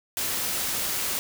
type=noise; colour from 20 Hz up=white; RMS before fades=-28 dBFS; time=0.17-1.19 s; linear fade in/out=0 ms; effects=none